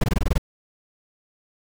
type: noise bursts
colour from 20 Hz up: brown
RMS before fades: -18 dBFS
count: 8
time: 0.01-0.381 s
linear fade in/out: 5 ms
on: 28 ms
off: 21 ms
effects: none